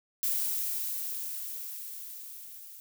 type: noise with level ramp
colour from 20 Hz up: violet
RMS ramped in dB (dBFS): -29 to -48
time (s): 0.23-2.8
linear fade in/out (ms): 0
effects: none